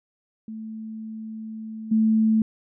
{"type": "tone with level steps", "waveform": "sine", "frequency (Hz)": 220, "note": "A3", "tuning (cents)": 0, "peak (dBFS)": [-32, -16], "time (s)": [0.48, 2.42], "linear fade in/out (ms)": 2, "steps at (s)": 1.91, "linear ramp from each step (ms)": 10, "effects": []}